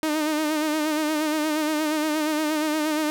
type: tone with vibrato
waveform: sawtooth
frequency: 307 Hz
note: D#4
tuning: 23 cents flat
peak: -18 dBFS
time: 0.03-3.1 s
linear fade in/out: 0 ms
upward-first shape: sine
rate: 8.5 Hz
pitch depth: 50 cents each way
effects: none